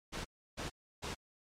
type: noise bursts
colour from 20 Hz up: pink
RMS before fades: -40 dBFS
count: 3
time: 0.12-1.15 s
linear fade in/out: 20 ms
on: 130 ms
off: 320 ms
effects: low-pass 7000 Hz 12 dB/octave + MP3 64 kbps